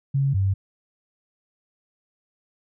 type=tone pair in turn; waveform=sine; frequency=137.7 / 96.86 Hz; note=C#3 / G2; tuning=-11 / -20 cents; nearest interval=tritone; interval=609 cents; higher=first; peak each=-18 dBFS; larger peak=neither; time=0.14-0.34 / 0.34-0.54 s; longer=neither; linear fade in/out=10 ms; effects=none